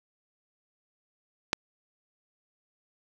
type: click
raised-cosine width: 0.2 ms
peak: -6 dBFS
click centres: 1.531 s
effects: none